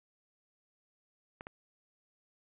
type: clicks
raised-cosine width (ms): 0.5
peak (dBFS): -28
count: 2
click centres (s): 1.409 / 1.469
effects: resampled to 8000 Hz